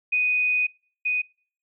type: tone pair in turn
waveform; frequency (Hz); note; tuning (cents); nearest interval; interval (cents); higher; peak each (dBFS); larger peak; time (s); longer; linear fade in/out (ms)
sine; 2489 / 2489; D#7 / D#7; 0 / 0; unison; 0; neither; -19 / -21; first; 0.12-0.67 / 1.05-1.22; first; 10
effects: noise-tail reverb RT60 0.5 s tail -26 dB re dry